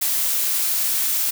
blue noise, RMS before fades -21 dBFS, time 0.01-1.31 s, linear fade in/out 10 ms, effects none

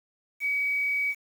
sine tone with quantisation, 2269 Hz, C#7, 40 cents sharp, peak -24 dBFS, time 0.4-1.15 s, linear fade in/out 50 ms, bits 8, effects none

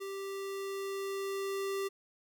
square tone with level ramp, 392 Hz, G4, in tune, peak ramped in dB -39 to -33 dBFS, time 0-1.89 s, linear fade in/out 20 ms, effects none

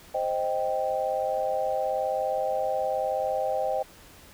sine chord, C minor, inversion none, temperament equal, 523.3 / 622.3 / 784 Hz, C5 / Eb5 / G5, 0 / 0 / 0 cents, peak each -29 dBFS, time 0.14-3.83 s, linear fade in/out 10 ms, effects pink hiss -51 dBFS RMS until 4.33 s

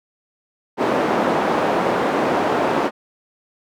white band-pass noise, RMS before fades -19 dBFS, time 0.77-2.91 s, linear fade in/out 50 ms, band 250 to 760 Hz, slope 12 dB/octave, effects none

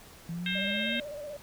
sine exponential sweep, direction up, 164.81 to 238.2 Hz, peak -33 dBFS, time 0.29-1 s, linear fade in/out 2 ms
harmonic tone, 530 Hz, C5, 22 cents sharp, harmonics 3 / 4 / 5 / 6 / 7, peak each -36 / -36 / -36 / -36 / -36 dBFS, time 0.46-1 s, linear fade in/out 2 ms
sine tone with vibrato, 587.3 Hz, D5, in tune, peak -37 dBFS, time 0.55-1.37 s, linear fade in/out 5 ms, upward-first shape square, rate 16 Hz, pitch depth 45 cents each way
effects pink hiss -52 dBFS RMS until 1.42 s

